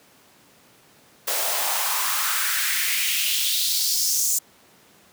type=noise with high-pass filter sweep; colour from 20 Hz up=white; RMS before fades=-23 dBFS; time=1.27-4.39 s; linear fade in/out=10 ms; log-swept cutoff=540 to 7200 Hz; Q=3; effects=pink hiss -54 dBFS RMS until 5.12 s + high-pass 150 Hz 12 dB/octave